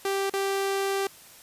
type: tone with dropouts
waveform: sawtooth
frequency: 392 Hz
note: G4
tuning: in tune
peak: -21 dBFS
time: 0.05-1.07 s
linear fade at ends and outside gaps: 2 ms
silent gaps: 0.297-0.337 s
effects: white hiss -50 dBFS RMS until 1.42 s + resampled to 32000 Hz